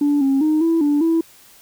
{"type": "tone with pitch steps", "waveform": "sine", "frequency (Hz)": [289.7, 271.6, 308.8, 330, 291.6, 328.7], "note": ["D4", "C#4", "D#4", "E4", "D4", "E4"], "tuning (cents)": [-24, -35, -13, 2, -12, -5], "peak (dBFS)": -12, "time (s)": [0.01, 1.21], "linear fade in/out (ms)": 5, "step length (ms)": 200, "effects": ["tanh soft clip ceiling -11 dBFS", "white hiss -48 dBFS RMS until 1.61 s"]}